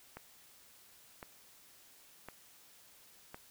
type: click train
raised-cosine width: 0.5 ms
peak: -30 dBFS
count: 4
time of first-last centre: 0.17-3.345 s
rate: 0.945 Hz
effects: white hiss -61 dBFS RMS until 3.5 s